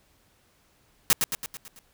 white noise with echo, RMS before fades -19 dBFS, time 1.1-1.13 s, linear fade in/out 0 ms, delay 110 ms, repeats 6, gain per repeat -5 dB, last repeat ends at 1.79 s, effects pink hiss -64 dBFS RMS until 1.93 s

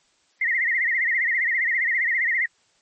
sine tone with vibrato, 1975.5 Hz, B6, in tune, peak -19 dBFS, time 0.41-2.46 s, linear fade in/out 5 ms, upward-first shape sine, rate 15 Hz, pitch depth 130 cents each way, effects white hiss -63 dBFS RMS until 2.81 s + MP3 32 kbps

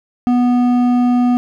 sine tone with hard clipping, 245.6 Hz, B3, 9 cents flat, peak -12 dBFS, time 0.27-1.37 s, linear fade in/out 0 ms, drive 8 dB, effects none

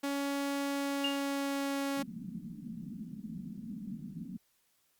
sawtooth tone with pitch glide, 280.3 to 277.2 Hz, C#4 to C#4, +19 to 0 cents, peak -28 dBFS, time 0.03-2.03 s, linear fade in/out 10 ms, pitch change -19 cents, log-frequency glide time 0.7-1.91 s
sine tone with exponential decay, 2820 Hz, F7, 16 cents sharp, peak -28 dBFS, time 1.04-1.28 s, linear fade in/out 5 ms, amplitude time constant 52 ms
pink band-pass noise, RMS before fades -43 dBFS, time 1.97-4.37 s, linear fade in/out 5 ms, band 170 to 240 Hz, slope 48 dB/octave
effects white hiss -73 dBFS RMS until 4.99 s + Opus 48 kbps

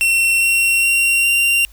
45% pulse tone with pitch steps, 2715 / 2732 / 2750 / 2767 Hz, F7 / F7 / F7 / F7, -50 / -39 / -27 / -17 cents, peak -12 dBFS, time 0.01-1.65 s, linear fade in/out 0 ms, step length 410 ms, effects added 50 Hz sine -41 dBFS peak until 1.72 s + white hiss -51 dBFS RMS until 1.72 s

